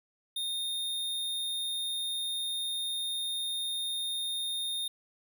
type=tone; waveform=square; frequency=3664 Hz; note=A#7; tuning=31 cents flat; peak=-32 dBFS; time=0.36-4.88 s; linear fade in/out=5 ms; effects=none